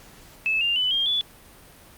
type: tone with pitch steps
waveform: sine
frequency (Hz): 2609 / 2796 / 2997 / 3212 / 3443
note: E7 / F7 / F#7 / G7 / A7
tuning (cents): -18 / +1 / +22 / +41 / -38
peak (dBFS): -20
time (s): 0.46-1.21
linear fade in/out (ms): 0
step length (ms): 150
effects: pink hiss -49 dBFS RMS until 1.97 s + Opus 48 kbps